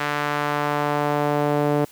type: tone with band-pass filter sweep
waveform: sawtooth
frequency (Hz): 146.83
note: D3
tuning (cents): 0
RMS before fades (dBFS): -22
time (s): 0-1.85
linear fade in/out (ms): 5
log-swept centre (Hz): 1600 to 480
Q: 1.1
effects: white hiss -49 dBFS RMS until 1.91 s